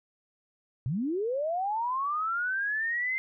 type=linear sweep; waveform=sine; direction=up; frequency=111.2 to 2093 Hz; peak=-27 dBFS; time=0.86-3.18 s; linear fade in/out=0 ms; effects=none